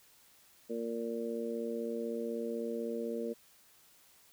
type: harmonic tone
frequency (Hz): 116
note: A#2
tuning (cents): -8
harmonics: 2 / 3 / 4 / 5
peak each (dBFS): -39 / -42 / -37 / -44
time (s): 0.69-3.34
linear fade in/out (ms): 20
effects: white hiss -63 dBFS RMS until 4.32 s